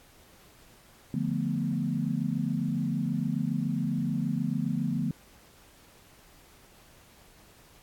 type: chord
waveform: sine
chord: B half-diminished seventh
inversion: first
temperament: equal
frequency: 146.83 / 174.61 / 220 / 246.9 Hz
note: D3 / F3 / A3 / B3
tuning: 0 / 0 / 0 / 0 cents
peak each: -32 dBFS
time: 1.14-5.11 s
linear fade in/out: 2 ms
effects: pink hiss -57 dBFS RMS until 7.82 s + AAC 64 kbps